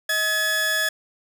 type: tone pair together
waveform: sawtooth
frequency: 634.6 / 1700 Hz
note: D#5 / G#6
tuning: +34 / +40 cents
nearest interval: octave + perfect fourth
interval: 1706 cents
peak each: -26 / -17 dBFS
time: 0.09-0.89 s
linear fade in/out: 5 ms
effects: none